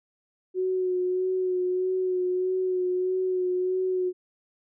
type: tone with vibrato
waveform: sine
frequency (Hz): 368.1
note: F#4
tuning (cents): -9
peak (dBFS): -23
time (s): 0.54-4.13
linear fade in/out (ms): 50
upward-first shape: sine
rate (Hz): 1.6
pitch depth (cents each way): 23
effects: none